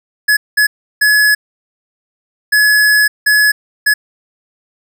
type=tone bursts at uneven times; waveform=square; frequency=1698 Hz; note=G#6; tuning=38 cents sharp; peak=-8 dBFS; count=6; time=0.28-0.37 / 0.57-0.67 / 1.01-1.35 / 2.52-3.08 / 3.26-3.52 / 3.86-3.94 s; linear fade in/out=10 ms; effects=none